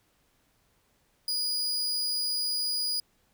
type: tone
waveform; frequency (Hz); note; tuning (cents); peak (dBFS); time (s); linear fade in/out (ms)
40% pulse; 4907; D#8; -25; -26; 1.28-3; 2
effects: pink hiss -69 dBFS RMS until 3.33 s